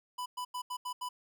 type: tone bursts at uneven times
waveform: square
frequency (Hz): 994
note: B5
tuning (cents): +11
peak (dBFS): -36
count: 6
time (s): 0.18-0.26 / 0.37-0.45 / 0.54-0.62 / 0.7-0.77 / 0.85-0.93 / 1.01-1.09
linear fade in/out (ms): 10
effects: none